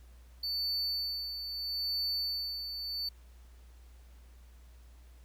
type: tone with tremolo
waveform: triangle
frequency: 4500 Hz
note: C#8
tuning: 25 cents sharp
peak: -29 dBFS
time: 0.43-3.09 s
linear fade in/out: 5 ms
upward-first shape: sine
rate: 0.77 Hz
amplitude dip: 55%
effects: added 60 Hz sine -52 dBFS peak until 5.24 s + pink hiss -66 dBFS RMS until 5.24 s